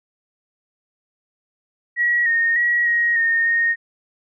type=tone with pitch steps; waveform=sine; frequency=1916 / 1846 / 1913 / 1885 / 1838 / 1853 Hz; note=A#6 / A#6 / A#6 / A#6 / A#6 / A#6; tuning=+47 / -17 / +44 / +19 / -25 / -11 cents; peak=-15 dBFS; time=1.96-3.76 s; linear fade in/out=50 ms; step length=300 ms; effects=none